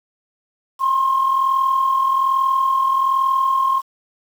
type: tone pair together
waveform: sine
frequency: 1030 / 1071.2 Hz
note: C6 / C6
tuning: -28 / +40 cents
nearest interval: minor second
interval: 68 cents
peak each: -22 / -14 dBFS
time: 0.79-3.82 s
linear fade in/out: 50 ms
effects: tanh soft clip ceiling -9 dBFS + 7-bit